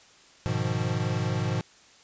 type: chord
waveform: square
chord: F half-diminished seventh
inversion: first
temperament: equal with one note detuned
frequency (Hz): 103.83 / 123.47 / 154.58 / 174.61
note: Ab2 / Cb3 / Eb3 / F3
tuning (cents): 0 / 0 / -11 / 0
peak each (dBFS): -31 / -30 / -34 / -34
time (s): 0.46-1.61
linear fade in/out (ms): 0
effects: white hiss -55 dBFS RMS until 2.03 s + resampled to 16000 Hz